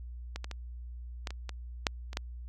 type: clicks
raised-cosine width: 0.2 ms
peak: -20 / -22 / -23 / -18 / -24 / -22 / -8 / -25 / -14 dBFS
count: 9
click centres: 0.36 / 0.444 / 0.513 / 1.272 / 1.306 / 1.493 / 1.868 / 2.131 / 2.171 s
effects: added 60 Hz sine -40 dBFS peak until 2.48 s